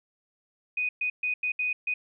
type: tone bursts at uneven times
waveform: sine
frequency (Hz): 2489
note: D#7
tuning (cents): 0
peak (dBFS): -25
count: 6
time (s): 0.77-0.89 / 1.01-1.1 / 1.23-1.34 / 1.43-1.52 / 1.59-1.73 / 1.87-1.94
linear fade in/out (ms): 5
effects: none